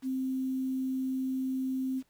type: tone with quantisation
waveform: sine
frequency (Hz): 261.6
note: C4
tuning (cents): 0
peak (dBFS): -29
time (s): 0.02-2.03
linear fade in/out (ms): 50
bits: 9
effects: pink hiss -72 dBFS RMS until 2.09 s